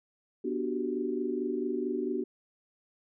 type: chord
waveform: sine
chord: G major seventh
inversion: first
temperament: just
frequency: 245 / 294 / 367.5 / 392 Hz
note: B3 / D4 / F#4 / G4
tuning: -14 / +2 / -12 / 0 cents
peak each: -35 / -35 / -33 / -36 dBFS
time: 0.44-2.24 s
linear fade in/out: 10 ms
effects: none